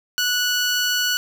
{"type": "tone", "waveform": "15% pulse", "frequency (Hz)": 1474, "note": "F#6", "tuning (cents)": -7, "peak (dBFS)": -12, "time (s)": [0.18, 1.17], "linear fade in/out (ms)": 0, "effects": []}